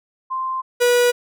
sine / 45% pulse tone pair in turn, 1045 / 486.8 Hz, C6 / B4, -2 / -25 cents, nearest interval octave + minor second, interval 1323 cents, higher first, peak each -21 / -13 dBFS, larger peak second, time 0.3-0.62 / 0.8-1.12 s, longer neither, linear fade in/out 20 ms, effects none

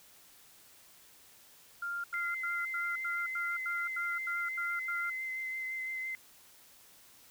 sine tone bursts, 1396.9 Hz, F6, in tune, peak -34 dBFS, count 11, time 1.82-5.1 s, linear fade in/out 5 ms, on 220 ms, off 86 ms
sine tone with vibrato, 2064 Hz, C7, 24 cents flat, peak -35 dBFS, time 2.14-6.15 s, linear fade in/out 0 ms, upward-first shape sine, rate 5.9 Hz, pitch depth 16 cents each way
effects white hiss -59 dBFS RMS until 7.3 s

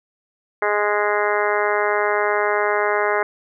harmonic tone, 207.7 Hz, G#3, in tune, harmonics 2 / 3 / 4 / 5 / 6 / 7 / 8 / 9 / 10, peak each -22 / -24 / -25 / -26 / -27 / -27 / -28 / -29 / -29 dBFS, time 0.62-3.23 s, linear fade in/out 2 ms, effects none

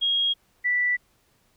sine tone pair in turn, 3273 / 1968.2 Hz, G#7 / B6, -26 / -6 cents, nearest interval major sixth, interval 880 cents, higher first, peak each -20 dBFS, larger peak neither, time 0.01-0.34 / 0.64-0.97 s, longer neither, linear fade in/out 20 ms, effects pink hiss -65 dBFS RMS until 1.56 s

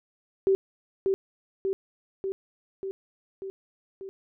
sine tone with echo, 386.3 Hz, G4, 25 cents flat, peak -18 dBFS, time 0.47-0.55 s, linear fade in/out 0 ms, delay 590 ms, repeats 6, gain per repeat -3 dB, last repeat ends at 4.09 s, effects none

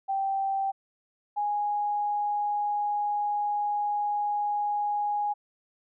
sine tone pair in turn, 781 / 827.4 Hz, G5 / G#5, -7 / -7 cents, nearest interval minor second, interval 100 cents, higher second, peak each -25 dBFS, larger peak neither, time 0.08-0.72 / 1.36-5.34 s, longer second, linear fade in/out 20 ms, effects none

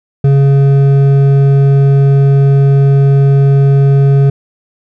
triangle tone with hard clipping, 138.59 Hz, C#3, in tune, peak -6 dBFS, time 0.24-4.3 s, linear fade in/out 5 ms, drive 11 dB, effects none

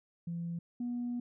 sine tone pair in turn, 169.7 / 242.3 Hz, F3 / B3, -49 / -33 cents, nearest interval tritone, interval 616 cents, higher second, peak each -34 / -32 dBFS, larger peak second, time 0.27-0.59 / 0.8-1.2 s, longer second, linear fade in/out 5 ms, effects tanh soft clip ceiling -30 dBFS

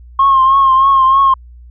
sine tone with vibrato, 1074 Hz, C6, 45 cents sharp, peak -5 dBFS, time 0.19-1.34 s, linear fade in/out 5 ms, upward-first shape triangle, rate 3.2 Hz, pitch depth 51 cents each way, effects tanh soft clip ceiling -2 dBFS + added 60 Hz sine -34 dBFS peak until 1.7 s

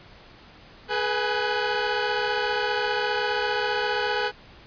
sawtooth tone cluster, 421.5 / 489.5 / 828 / 1498 Hz, G#4 / B4 / G#5 / F#6, +26 / -15 / -5 / +21 cents, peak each -25 dBFS, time 0.88-4.32 s, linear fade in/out 50 ms, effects pink hiss -49 dBFS RMS until 4.66 s + resampled to 11025 Hz

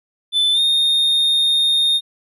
triangle tone with pitch glide, 3515 to 3677 Hz, A7 to A#7, -2 to -24 cents, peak -12 dBFS, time 0.32-2.01 s, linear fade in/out 50 ms, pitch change +78 cents, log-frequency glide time 0.53-0.6 s, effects none

